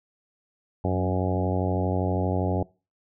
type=harmonic tone with a mistuned harmonic; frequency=92.5 Hz; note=F#2; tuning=in tune; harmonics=1 / 2 / 3 / 4 / 5 / 6 / 7 / 8 / 9; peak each=-26 / -29 / -31 / -32 / -33 / -34 / -34 / -35 / -36 dBFS; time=0.84-2.63 s; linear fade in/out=5 ms; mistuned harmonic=2; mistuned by=-25 cents; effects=noise-tail reverb RT60 0.3 s tail -22 dB re dry